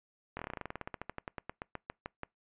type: slowing click train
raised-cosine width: 0.5 ms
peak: -23 dBFS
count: 26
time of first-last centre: 0.37-2.233 s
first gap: 22 ms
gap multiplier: 1.09
effects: noise-tail reverb RT60 0.2 s tail -26 dB re dry + resampled to 8000 Hz